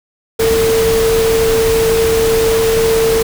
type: tone in noise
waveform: sine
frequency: 450.6 Hz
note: A4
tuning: 41 cents sharp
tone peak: -10 dBFS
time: 0.39-3.23 s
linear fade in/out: 10 ms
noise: pink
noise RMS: -19 dBFS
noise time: 0.39-3.23 s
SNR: +6 dB
effects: none